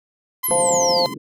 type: tone with tremolo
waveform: sawtooth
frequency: 1026 Hz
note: C6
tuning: 34 cents flat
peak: -25 dBFS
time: 0.43-1.14 s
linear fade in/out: 5 ms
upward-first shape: sine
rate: 13 Hz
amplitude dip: 40%
type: exponential sweep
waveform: sine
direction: down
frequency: 11880 to 4071 Hz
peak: -19 dBFS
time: 0.44-1.06 s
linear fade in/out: 0 ms
type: band-pass noise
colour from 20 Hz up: pink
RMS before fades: -32 dBFS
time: 0.48-1.18 s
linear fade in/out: 10 ms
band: 130 to 450 Hz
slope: 96 dB/octave
type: chord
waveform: sine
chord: F major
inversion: second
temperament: equal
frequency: 523.3 / 698.5 / 880 Hz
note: C5 / F5 / A5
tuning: 0 / 0 / 0 cents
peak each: -18 / -24 / -23 dBFS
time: 0.51-1.06 s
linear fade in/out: 0 ms
effects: none